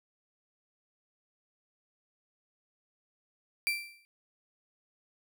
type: tone with exponential decay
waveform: 35% pulse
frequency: 2349 Hz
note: D7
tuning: in tune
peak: -23 dBFS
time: 3.67-4.05 s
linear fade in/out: 0 ms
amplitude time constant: 81 ms
effects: none